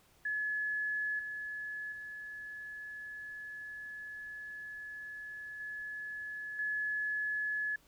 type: tone with level steps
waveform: sine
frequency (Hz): 1706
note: G#6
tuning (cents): +46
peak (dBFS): -32 / -38 / -42 / -39 / -32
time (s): 0.25-7.76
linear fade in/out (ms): 5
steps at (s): 1.19 / 1.92 / 5.6 / 6.59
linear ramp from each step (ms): 2
effects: pink hiss -66 dBFS RMS until 7.87 s